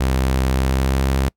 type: tone with pitch glide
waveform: sawtooth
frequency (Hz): 65.41 to 66.86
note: C2 to C2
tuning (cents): 0 to +38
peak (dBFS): -12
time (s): 0-1.29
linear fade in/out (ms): 10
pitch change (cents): +38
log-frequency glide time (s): 0.54-1
effects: noise-tail reverb RT60 0.1 s tail -26 dB re dry